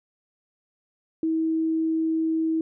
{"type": "tone", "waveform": "sine", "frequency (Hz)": 321.8, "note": "E4", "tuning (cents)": -42, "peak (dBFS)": -21, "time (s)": [1.23, 2.61], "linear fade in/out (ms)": 2, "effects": []}